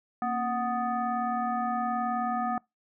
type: tone with frequency modulation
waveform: sine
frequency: 738 Hz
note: F#5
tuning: 5 cents flat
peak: -26 dBFS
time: 0.22-2.58 s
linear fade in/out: 2 ms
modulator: 505 Hz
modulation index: 1.1
effects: noise-tail reverb RT60 0.2 s tail -26 dB re dry